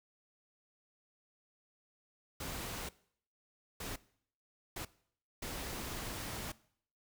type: noise bursts at uneven times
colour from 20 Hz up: pink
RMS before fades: -42 dBFS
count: 4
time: 2.4-2.89 / 3.8-3.96 / 4.76-4.85 / 5.42-6.52 s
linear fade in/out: 5 ms
effects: noise-tail reverb RT60 0.6 s tail -20 dB re dry